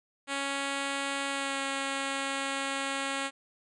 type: tone with pitch glide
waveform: 5% pulse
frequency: 277.2 to 273.7 Hz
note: C#4 to C#4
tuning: 0 to -22 cents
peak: -19 dBFS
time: 0.27-3.31 s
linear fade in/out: 50 ms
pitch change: -22 cents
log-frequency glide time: 1.29-1.59 s
effects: resampled to 24000 Hz